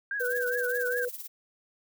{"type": "tone with vibrato", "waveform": "sine", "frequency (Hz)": 1568, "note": "G6", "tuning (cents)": 0, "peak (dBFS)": -29, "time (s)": [0.11, 1.05], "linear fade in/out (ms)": 2, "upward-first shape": "triangle", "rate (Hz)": 4.9, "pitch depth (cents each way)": 130}
{"type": "noise with tremolo", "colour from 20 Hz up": "violet", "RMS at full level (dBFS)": -37, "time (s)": [0.19, 1.28], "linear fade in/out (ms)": 20, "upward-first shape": "triangle", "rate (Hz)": 18, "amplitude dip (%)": 80}
{"type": "tone", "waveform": "sine", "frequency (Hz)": 490, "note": "B4", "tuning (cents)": -14, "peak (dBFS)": -29, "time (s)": [0.2, 1.09], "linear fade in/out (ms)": 10}
{"effects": []}